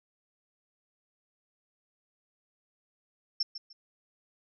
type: tone with echo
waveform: sine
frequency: 5390 Hz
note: E8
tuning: 38 cents sharp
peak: -25 dBFS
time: 3.4-3.43 s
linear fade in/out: 5 ms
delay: 150 ms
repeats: 2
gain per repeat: -12 dB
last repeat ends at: 3.73 s
effects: none